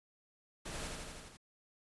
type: noise with echo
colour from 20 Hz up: pink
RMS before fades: -44 dBFS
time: 0.65-0.88 s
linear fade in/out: 10 ms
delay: 82 ms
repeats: 6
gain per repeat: -2 dB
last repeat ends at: 1.372 s
effects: resampled to 24000 Hz